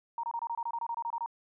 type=tone bursts; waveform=sine; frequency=932.3 Hz; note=A#5; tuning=in tune; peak=-31 dBFS; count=14; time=0.18-1.261 s; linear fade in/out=2 ms; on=54 ms; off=25 ms; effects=none